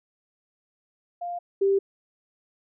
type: tone pair in turn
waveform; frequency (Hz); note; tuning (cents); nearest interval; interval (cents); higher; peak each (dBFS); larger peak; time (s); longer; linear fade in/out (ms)
sine; 700 / 392.9; F5 / G4; +4 / +4; minor seventh; 1000; first; -29 / -18; second; 1.21-1.39 / 1.61-1.79; neither; 10
effects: none